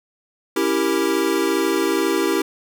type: chord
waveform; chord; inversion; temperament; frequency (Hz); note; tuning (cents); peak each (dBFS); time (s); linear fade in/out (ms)
square; C# diminished seventh; none; equal; 277.2 / 329.6 / 392 / 466.2; C#4 / E4 / G4 / Bb4; 0 / 0 / 0 / 0; -27 / -22 / -22 / -27; 0.56-2.42; 5
effects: none